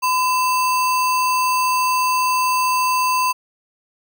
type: tone with sample-and-hold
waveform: sine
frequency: 1013 Hz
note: B5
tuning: 44 cents sharp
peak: -15 dBFS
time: 0.02-3.33 s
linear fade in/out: 20 ms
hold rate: 3675 Hz
effects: none

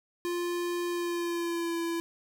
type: tone with pitch glide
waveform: square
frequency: 349.2 to 336.3 Hz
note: F4 to E4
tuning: 0 to +35 cents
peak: -30 dBFS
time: 0.25-2 s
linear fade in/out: 0 ms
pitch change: -65 cents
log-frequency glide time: 0.89-1.78 s
effects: none

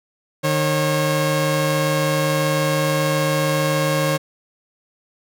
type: tone pair together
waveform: sawtooth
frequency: 152.51 / 543 Hz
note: D#3 / C#5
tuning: -34 / -36 cents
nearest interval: octave + minor seventh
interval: 2198 cents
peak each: -16 dBFS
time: 0.43-4.18 s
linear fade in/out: 20 ms
effects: none

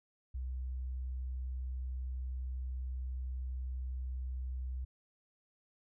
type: tone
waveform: sine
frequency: 63.7 Hz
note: C2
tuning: 46 cents flat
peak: -36 dBFS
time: 0.34-4.85 s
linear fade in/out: 10 ms
effects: none

